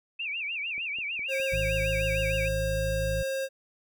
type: tone with vibrato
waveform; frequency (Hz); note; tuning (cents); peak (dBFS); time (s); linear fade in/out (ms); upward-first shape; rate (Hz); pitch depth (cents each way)
sine; 2518; D#7; +20; -30; 0.19-2.49; 10; sine; 6.6; 190
type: click train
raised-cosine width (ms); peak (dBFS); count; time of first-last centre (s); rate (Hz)
2; -37; 8; 0.78-2.226; 4.84
type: tone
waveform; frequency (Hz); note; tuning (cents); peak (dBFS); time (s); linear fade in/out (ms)
square; 536; C5; +42; -29; 1.28-3.49; 50
type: harmonic tone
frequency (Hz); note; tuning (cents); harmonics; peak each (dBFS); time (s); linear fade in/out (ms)
52.7; G#1; +26; 1 / 2 / 3; -31 / -34 / -36; 1.52-3.23; 10
effects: none